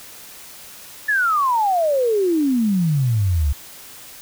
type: exponential sweep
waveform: sine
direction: down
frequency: 1764 to 67.5 Hz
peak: -15 dBFS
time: 1.08-3.53 s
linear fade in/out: 10 ms
effects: white hiss -40 dBFS RMS until 4.21 s